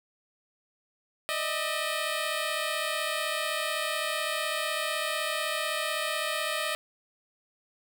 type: tone pair together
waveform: 10% pulse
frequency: 604 / 639.9 Hz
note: D5 / D#5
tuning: +48 / +48 cents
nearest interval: minor second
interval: 100 cents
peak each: -23 dBFS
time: 1.29-6.75 s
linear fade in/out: 0 ms
effects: none